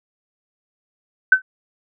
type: tone with exponential decay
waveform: sine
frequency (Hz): 1524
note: G6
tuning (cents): -49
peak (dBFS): -3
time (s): 1.32-1.42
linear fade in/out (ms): 5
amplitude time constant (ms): 20
effects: none